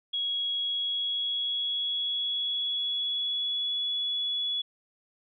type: tone with pitch glide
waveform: sine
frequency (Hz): 3322 to 3396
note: G#7 to G#7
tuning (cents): 0 to +38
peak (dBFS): -27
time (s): 0.13-4.62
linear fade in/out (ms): 10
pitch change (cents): +38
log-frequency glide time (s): 0.51-3.81
effects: none